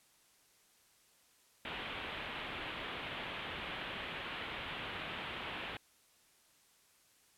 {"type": "low-pass noise", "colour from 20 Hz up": "white", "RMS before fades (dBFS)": -43, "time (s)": [1.65, 5.77], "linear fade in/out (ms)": 2, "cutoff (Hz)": 3400, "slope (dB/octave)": 48, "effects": ["white hiss -68 dBFS RMS until 7.37 s", "low-pass 12000 Hz 12 dB/octave"]}